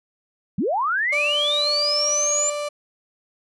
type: linear sweep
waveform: sine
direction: up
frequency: 146.83 to 7250 Hz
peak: -19 dBFS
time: 0.58-2.5 s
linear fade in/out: 5 ms
type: tone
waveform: 35% pulse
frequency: 588 Hz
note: D5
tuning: 2 cents sharp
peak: -23 dBFS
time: 1.12-2.69 s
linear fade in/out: 10 ms
effects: resampled to 24000 Hz